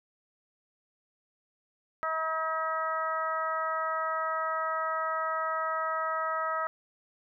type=harmonic tone; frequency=320 Hz; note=D#4; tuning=49 cents sharp; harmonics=2 / 3 / 4 / 5 / 6; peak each=-35 / -38 / -30 / -41 / -40 dBFS; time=2.03-6.67 s; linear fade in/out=0 ms; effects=none